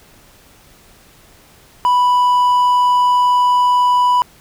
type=tone; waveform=triangle; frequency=987.8 Hz; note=B5; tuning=in tune; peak=-8 dBFS; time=1.85-4.22 s; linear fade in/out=0 ms; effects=pink hiss -47 dBFS RMS until 4.4 s